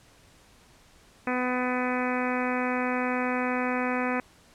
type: harmonic tone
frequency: 250.7 Hz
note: B3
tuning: 26 cents sharp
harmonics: 1 / 2 / 3 / 4 / 5 / 6 / 7 / 8 / 9 / 10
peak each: -29 / -32 / -34 / -35 / -36 / -37 / -37 / -38 / -39 / -39 dBFS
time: 1.27-4.2 s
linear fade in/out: 2 ms
effects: pink hiss -57 dBFS RMS until 4.54 s + low-pass 10000 Hz 12 dB/octave